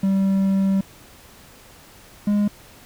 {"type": "tone pair in turn", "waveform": "triangle", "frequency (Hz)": [193.9, 205.9], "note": ["G3", "G#3"], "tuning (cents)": [-19, -15], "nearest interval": "minor second", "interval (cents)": 104, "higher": "second", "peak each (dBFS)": -14, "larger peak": "neither", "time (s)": [[0.03, 0.81], [2.27, 2.48]], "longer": "first", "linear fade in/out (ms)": 5, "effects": ["pink hiss -47 dBFS RMS until 2.85 s"]}